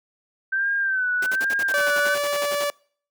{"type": "tone with vibrato", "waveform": "sine", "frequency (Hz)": 1544, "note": "G6", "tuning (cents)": -27, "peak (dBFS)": -20, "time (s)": [0.52, 2.15], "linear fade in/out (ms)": 10, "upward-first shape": "sine", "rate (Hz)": 1.2, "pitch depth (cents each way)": 79}
{"type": "noise bursts", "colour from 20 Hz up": "pink", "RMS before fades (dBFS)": -31, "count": 16, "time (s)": [1.22, 2.644], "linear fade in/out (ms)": 5, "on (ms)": 44, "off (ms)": 48}
{"type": "tone", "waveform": "sawtooth", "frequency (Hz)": 578, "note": "D5", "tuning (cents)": -28, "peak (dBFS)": -18, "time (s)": [1.74, 2.7], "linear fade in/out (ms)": 0}
{"effects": ["noise-tail reverb RT60 0.5 s tail -25 dB re dry", "high-pass 300 Hz 12 dB/octave"]}